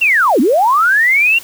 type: linear two-way sweep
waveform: sine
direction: down then up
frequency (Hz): 2808 to 220 to 2808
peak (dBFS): -8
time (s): 0.01-1.39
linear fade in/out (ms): 10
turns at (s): 0.4
effects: white hiss -35 dBFS RMS until 1.43 s